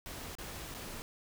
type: noise with dropouts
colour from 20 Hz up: pink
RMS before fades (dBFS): -44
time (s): 0.06-1.02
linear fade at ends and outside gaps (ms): 0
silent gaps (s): 0.352-0.385 / 0.741-0.747
effects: none